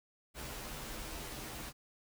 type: noise with comb filter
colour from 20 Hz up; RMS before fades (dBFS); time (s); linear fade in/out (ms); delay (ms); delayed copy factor
pink; -44; 0.34-1.73; 50; 11; -1
effects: none